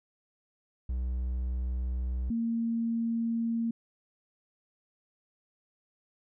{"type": "tone pair in turn", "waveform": ["triangle", "sine"], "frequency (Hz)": [62.4, 230.1], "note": ["B1", "A#3"], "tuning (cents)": [19, -22], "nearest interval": "octave + major seventh", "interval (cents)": 2259, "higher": "second", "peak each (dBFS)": -27, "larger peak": "neither", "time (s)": [[0.89, 2.3], [2.3, 3.71]], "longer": "neither", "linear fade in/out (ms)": 5, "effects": []}